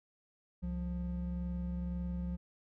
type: tone pair together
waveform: triangle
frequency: 66.3 / 177 Hz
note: C2 / F3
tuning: +23 / +23 cents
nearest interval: octave + perfect fourth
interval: 1700 cents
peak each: -36 / -35 dBFS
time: 0.62-2.37 s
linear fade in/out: 20 ms
effects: none